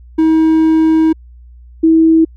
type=tone pair in turn; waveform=triangle / sine; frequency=319 / 323.5 Hz; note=D#4 / E4; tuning=+43 / -32 cents; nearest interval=unison; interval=25 cents; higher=second; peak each=-5 dBFS; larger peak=neither; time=0.18-1.13 / 1.83-2.25 s; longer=first; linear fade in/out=10 ms; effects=added 60 Hz sine -35 dBFS peak until 2.36 s